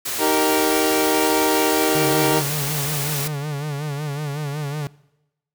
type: noise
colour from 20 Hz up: white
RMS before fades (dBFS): -26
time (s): 0.05-3.28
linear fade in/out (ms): 10
type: chord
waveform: 25% pulse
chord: Eb major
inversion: none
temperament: equal with one note detuned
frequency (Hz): 311.1 / 387.7 / 466.2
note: Eb4 / G4 / Bb4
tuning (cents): 0 / -19 / 0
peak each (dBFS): -18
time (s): 0.18-2.43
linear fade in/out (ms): 50
type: tone with vibrato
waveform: 45% pulse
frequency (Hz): 146.2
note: D3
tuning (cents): -7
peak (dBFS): -24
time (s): 1.95-4.87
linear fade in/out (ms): 0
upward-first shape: sine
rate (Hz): 5.4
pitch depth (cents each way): 81
effects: noise-tail reverb RT60 0.9 s tail -21 dB re dry